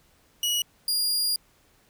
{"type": "tone pair in turn", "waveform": "sawtooth", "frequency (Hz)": [2914, 4832], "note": ["F#7", "D8"], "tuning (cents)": [-27, 48], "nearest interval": "major sixth", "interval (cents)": 875, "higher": "second", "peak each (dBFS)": -20, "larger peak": "neither", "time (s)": [[0.43, 0.62], [0.88, 1.36]], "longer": "second", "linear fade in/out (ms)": 2, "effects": ["pink hiss -62 dBFS RMS until 1.89 s"]}